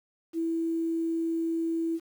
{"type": "tone", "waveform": "sine", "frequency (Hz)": 329.6, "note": "E4", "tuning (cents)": 0, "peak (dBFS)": -26, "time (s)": [0.33, 2], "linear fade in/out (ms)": 50, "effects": ["9-bit"]}